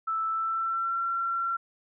sine tone with pitch glide, 1318.5 to 1361.8 Hz, E6 to F6, 0 to -44 cents, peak -26 dBFS, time 0.07-1.57 s, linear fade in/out 10 ms, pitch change +56 cents, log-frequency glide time 0.29-1 s, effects none

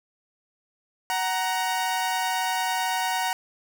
sawtooth tone pair together, 747 / 936 Hz, F#5 / A#5, +16 / +7 cents, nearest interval major third, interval 391 cents, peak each -23 dBFS, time 1.1-3.33 s, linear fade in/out 0 ms, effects none

